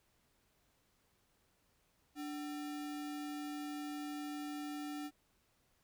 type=tone with sample-and-hold; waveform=sine; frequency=293.7 Hz; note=D4; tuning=in tune; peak=-40 dBFS; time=2.15-5.11 s; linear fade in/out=50 ms; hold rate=1050 Hz; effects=pink hiss -75 dBFS RMS until 5.83 s